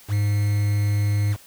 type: tone with quantisation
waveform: triangle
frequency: 102.9 Hz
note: G#2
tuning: 16 cents flat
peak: -16 dBFS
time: 0.08-1.37 s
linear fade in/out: 50 ms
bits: 6
effects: white hiss -49 dBFS RMS until 1.46 s